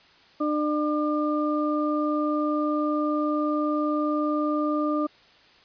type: harmonic tone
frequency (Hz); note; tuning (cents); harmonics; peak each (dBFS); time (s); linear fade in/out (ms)
300; D4; +37; 1 / 2 / 4; -24 / -29 / -29; 0.4-5.07; 10
effects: white hiss -55 dBFS RMS until 5.64 s + resampled to 11025 Hz